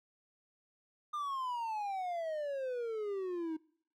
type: exponential sweep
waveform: triangle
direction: down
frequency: 1218 to 311.8 Hz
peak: -33 dBFS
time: 1.13-3.57 s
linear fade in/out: 10 ms
effects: noise-tail reverb RT60 0.6 s tail -23 dB re dry